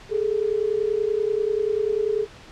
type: tone pair together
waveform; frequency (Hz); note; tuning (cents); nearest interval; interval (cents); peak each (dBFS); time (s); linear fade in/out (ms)
sine; 409.7 / 440; G#4 / A4; -24 / 0; minor second; 124; -23 / -23; 0.09-2.27; 50
effects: pink hiss -45 dBFS RMS until 2.51 s + low-pass 5000 Hz 12 dB/octave